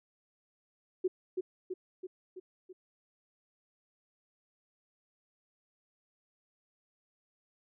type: tone with echo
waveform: sine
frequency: 369.5 Hz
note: F#4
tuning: 2 cents flat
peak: -26 dBFS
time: 1.04-1.08 s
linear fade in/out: 10 ms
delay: 330 ms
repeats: 5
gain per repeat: -4 dB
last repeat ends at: 2.73 s
effects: none